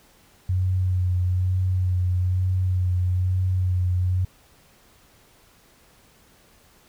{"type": "tone with vibrato", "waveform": "sine", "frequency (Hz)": 91.5, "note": "F#2", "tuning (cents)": -19, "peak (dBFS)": -19, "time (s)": [0.49, 4.25], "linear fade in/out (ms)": 5, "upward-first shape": "sine", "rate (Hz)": 1.1, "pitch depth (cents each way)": 23, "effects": ["pink hiss -56 dBFS RMS until 6.88 s"]}